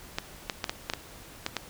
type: clicks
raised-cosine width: 0.2 ms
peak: -11 dBFS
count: 8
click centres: 0.185 / 0.498 / 0.642 / 0.695 / 0.899 / 0.936 / 1.464 / 1.567 s
effects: pink hiss -48 dBFS RMS until 1.69 s